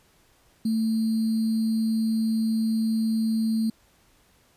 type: tone with sample-and-hold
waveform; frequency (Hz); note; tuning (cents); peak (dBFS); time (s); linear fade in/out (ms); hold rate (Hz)
sine; 222.6; A3; +20; -21; 0.65-3.7; 5; 4410
effects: pink hiss -61 dBFS RMS until 4.56 s + resampled to 32000 Hz